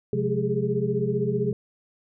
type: tone cluster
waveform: sine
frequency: 131.9 / 178.2 / 210 / 403.7 / 419.2 Hz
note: C3 / F3 / G#3 / G#4 / G#4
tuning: +14 / +35 / +19 / -49 / +16 cents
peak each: -28 / -31 / -30 / -28 / -27 dBFS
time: 0.13-1.53 s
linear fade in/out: 2 ms
effects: none

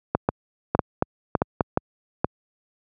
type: clicks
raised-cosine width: 1 ms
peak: -4 dBFS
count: 10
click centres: 0.15 / 0.289 / 0.75 / 0.792 / 1.024 / 1.352 / 1.419 / 1.608 / 1.774 / 2.245 s
effects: high-pass 80 Hz 12 dB/octave

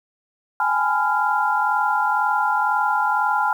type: tone cluster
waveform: sine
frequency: 804 / 846 / 1006 / 1391 Hz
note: G5 / G#5 / B5 / F6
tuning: +44 / +32 / +32 / -7 cents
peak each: -27 / -21 / -23 / -22 dBFS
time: 0.6-3.53 s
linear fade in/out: 2 ms
effects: 8-bit

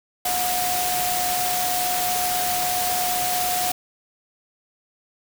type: tone in noise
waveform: sine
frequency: 724 Hz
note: F#5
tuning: 38 cents flat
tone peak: -24 dBFS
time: 0.25-3.72 s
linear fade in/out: 5 ms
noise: white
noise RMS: -25 dBFS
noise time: 0.25-3.72 s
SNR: -2 dB
effects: none

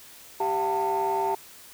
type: tone cluster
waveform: sine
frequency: 391.1 / 683 / 753 / 897 Hz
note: G4 / F5 / F#5 / A5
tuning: -4 / -39 / +30 / +33 cents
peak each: -27 / -31 / -33 / -24 dBFS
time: 0.4-1.35 s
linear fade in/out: 5 ms
effects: tanh soft clip ceiling -18 dBFS + white hiss -48 dBFS RMS until 1.73 s

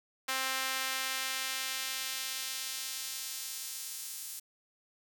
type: tone with high-pass filter sweep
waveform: sawtooth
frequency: 263.2 Hz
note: C4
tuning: 10 cents sharp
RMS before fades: -37 dBFS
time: 0.28-4.4 s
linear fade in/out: 10 ms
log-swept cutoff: 1300 to 8200 Hz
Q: 0.74
effects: none

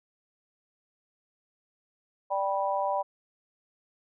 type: chord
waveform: sine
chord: G major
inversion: second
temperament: just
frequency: 588 / 784 / 980 Hz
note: D5 / G5 / B5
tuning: +2 / 0 / -14 cents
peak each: -30 dBFS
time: 2.3-3.03 s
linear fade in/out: 20 ms
effects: none

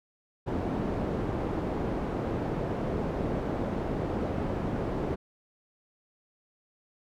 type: low-pass noise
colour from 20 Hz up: white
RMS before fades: -31 dBFS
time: 0.46-5.16 s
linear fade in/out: 20 ms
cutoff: 450 Hz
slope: 12 dB/octave
effects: none

